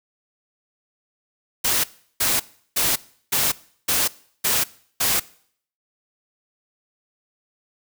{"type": "noise bursts", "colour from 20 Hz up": "white", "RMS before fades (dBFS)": -20, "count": 7, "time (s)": [1.64, 5.2], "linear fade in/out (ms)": 10, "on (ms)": 200, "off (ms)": 360, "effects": ["noise-tail reverb RT60 0.6 s tail -21 dB re dry"]}